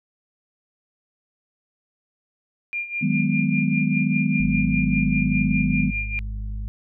sine tone with tremolo, 2400 Hz, D7, 37 cents sharp, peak -23 dBFS, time 2.73-6.19 s, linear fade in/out 0 ms, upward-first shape sine, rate 5 Hz, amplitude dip 75%
sine chord, G# minor seventh, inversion second, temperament just, 155.74 / 186.89 / 207.7 / 249.2 Hz, D#3 / F#3 / G#3 / B3, +2 / +18 / 0 / +16 cents, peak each -24 dBFS, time 3.01-5.91 s, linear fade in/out 20 ms
harmonic tone, 51.4 Hz, G#1, 17 cents flat, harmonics 1 / 2 / 4, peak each -27 / -35 / -43 dBFS, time 4.4-6.68 s, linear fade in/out 0 ms
effects none

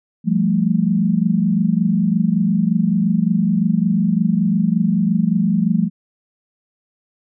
sine tone cluster, 171.6 / 195 / 220.4 Hz, F3 / G3 / A3, -30 / -9 / +3 cents, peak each -18 dBFS, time 0.24-5.9 s, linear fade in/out 50 ms, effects none

